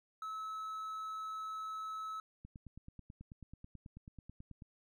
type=tone; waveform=triangle; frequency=1297 Hz; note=E6; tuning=28 cents flat; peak=-38 dBFS; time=0.22-2.2 s; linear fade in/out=2 ms
type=click train; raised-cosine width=5 ms; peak=-38 dBFS; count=21; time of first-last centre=2.45-4.622 s; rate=9.21 Hz
effects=none